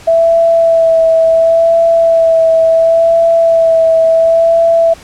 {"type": "tone with vibrato", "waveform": "sine", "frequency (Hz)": 659.3, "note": "E5", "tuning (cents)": 0, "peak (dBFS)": -5, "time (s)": [0.07, 4.94], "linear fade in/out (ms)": 10, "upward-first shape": "sine", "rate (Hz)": 0.71, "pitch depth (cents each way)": 19, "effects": ["pink hiss -36 dBFS RMS until 5.03 s", "low-pass 9000 Hz 12 dB/octave"]}